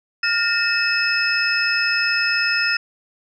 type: tone cluster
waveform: sine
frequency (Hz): 1411 / 1828 / 2599 / 5180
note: F6 / A#6 / E7 / E8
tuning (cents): +17 / -34 / -25 / -31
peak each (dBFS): -22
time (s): 0.23-2.77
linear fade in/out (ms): 5
effects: tanh soft clip ceiling -7 dBFS